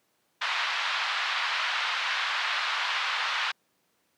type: band-pass noise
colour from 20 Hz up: pink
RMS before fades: -29 dBFS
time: 0.41-3.52 s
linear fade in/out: 10 ms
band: 1000 to 4000 Hz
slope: 24 dB/octave
effects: pink hiss -71 dBFS RMS until 4.17 s + high-pass 200 Hz 12 dB/octave